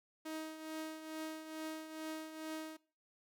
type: tone with tremolo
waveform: sawtooth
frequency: 315.1 Hz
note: D#4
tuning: 22 cents sharp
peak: -36 dBFS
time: 0.25-2.77 s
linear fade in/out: 10 ms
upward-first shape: triangle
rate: 2.3 Hz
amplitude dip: 65%
effects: noise-tail reverb RT60 0.4 s tail -21 dB re dry